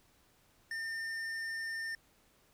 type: tone with hard clipping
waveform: sine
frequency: 1808 Hz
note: A6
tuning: 47 cents sharp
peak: -38 dBFS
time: 0.71-1.95 s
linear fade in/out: 2 ms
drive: 9 dB
effects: pink hiss -68 dBFS RMS until 2.53 s